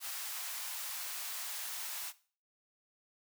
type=high-pass noise; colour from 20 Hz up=white; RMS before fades=-41 dBFS; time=0-2.13 s; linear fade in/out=50 ms; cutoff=710 Hz; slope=24 dB/octave; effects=noise-tail reverb RT60 0.4 s tail -17 dB re dry